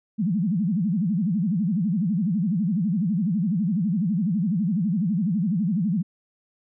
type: tone with vibrato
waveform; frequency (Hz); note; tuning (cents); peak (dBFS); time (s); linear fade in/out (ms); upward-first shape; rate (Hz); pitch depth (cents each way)
sine; 189.6; F#3; +43; -20; 0.18-6.03; 20; sine; 12; 290
effects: none